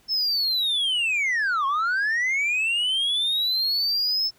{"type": "linear two-way sweep", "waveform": "sine", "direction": "down then up", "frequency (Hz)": [5300, 1065, 5300], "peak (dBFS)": -18, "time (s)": [0.08, 4.31], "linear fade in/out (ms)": 50, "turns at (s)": 1.66, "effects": ["tanh soft clip ceiling -20 dBFS", "pink hiss -59 dBFS RMS until 4.38 s"]}